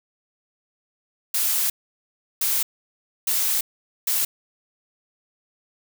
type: noise bursts at uneven times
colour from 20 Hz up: blue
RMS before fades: -22 dBFS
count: 4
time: 1.34-1.7 / 2.41-2.63 / 3.27-3.61 / 4.07-4.25 s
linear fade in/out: 5 ms
effects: none